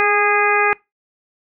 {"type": "harmonic tone with a mistuned harmonic", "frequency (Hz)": 411.3, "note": "G#4", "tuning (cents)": -17, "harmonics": [1, 2, 3, 4, 5, 6], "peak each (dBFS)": [-20, -20, -20, -20, -20, -20], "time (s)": [0, 0.73], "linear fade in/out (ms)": 0, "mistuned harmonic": 1, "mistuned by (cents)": 19, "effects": ["noise-tail reverb RT60 0.2 s tail -23 dB re dry"]}